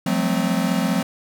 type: tone cluster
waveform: square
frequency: 174.1 / 189.3 / 218.2 / 259.3 Hz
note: F3 / F#3 / A3 / C4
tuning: -5 / +40 / -14 / -15 cents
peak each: -25 dBFS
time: 0.06-1.03 s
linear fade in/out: 5 ms
effects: none